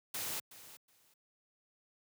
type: noise with echo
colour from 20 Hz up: white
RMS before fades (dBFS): -39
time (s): 0.14-0.4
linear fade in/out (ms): 5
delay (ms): 370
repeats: 2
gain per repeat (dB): -15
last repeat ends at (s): 1.14
effects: high-pass 80 Hz 12 dB/octave